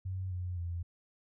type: tone with pitch steps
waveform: sine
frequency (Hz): 93.7 / 89.9 / 86.1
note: F#2 / F#2 / F2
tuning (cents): +22 / -49 / -24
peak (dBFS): -34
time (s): 0.05-0.83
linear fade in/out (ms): 10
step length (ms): 260
effects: none